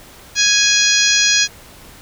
harmonic tone, 830.6 Hz, G#5, in tune, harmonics 2 / 3 / 4 / 5 / 6 / 7 / 8, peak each -19 / -19 / -19 / -19 / -19 / -19 / -19 dBFS, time 0.35-1.48 s, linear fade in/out 50 ms, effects pink hiss -41 dBFS RMS until 2.01 s

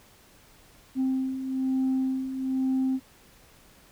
sine beating tone pair, 261.6 / 262.7 Hz, C4 / C4, 0 / +7 cents, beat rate 1.1 Hz, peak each -30 / -24 dBFS, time 0.95-3 s, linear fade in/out 50 ms, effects tanh soft clip ceiling -20 dBFS + pink hiss -56 dBFS RMS until 3.91 s

